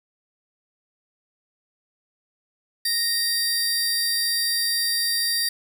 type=tone pair together; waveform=sawtooth; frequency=1864.7 / 4699 Hz; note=A#6 / D8; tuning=0 / 0 cents; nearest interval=octave + major third; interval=1600 cents; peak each=-25 / -19 dBFS; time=2.85-5.49 s; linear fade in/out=5 ms; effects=none